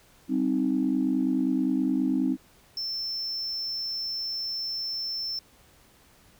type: chord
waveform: sine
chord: C minor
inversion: second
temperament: equal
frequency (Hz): 196 / 261.6 / 311.1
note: G3 / C4 / Eb4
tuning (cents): 0 / 0 / 0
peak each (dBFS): -30 / -24 / -27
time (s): 0.28-2.37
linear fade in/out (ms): 50
type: tone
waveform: triangle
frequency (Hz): 5340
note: E8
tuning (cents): +22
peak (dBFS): -28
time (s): 2.77-5.39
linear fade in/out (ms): 2
effects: tanh soft clip ceiling -14 dBFS + pink hiss -58 dBFS RMS until 6.39 s